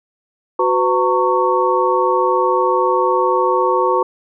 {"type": "tone cluster", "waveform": "sine", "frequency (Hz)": [369.3, 503, 912, 1111], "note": ["F#4", "B4", "A#5", "C#6"], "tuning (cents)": [-3, 32, -38, 4], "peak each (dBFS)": -18, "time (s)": [0.59, 4.03], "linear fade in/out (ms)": 5, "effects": []}